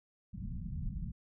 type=low-pass noise; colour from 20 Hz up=pink; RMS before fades=-39 dBFS; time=0.33-1.12 s; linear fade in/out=20 ms; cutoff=210 Hz; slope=48 dB/octave; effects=none